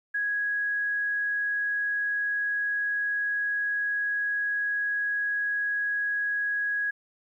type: tone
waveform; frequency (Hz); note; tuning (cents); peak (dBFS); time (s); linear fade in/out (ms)
sine; 1661.2; G#6; 0; -25; 0.14-6.91; 10
effects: 11-bit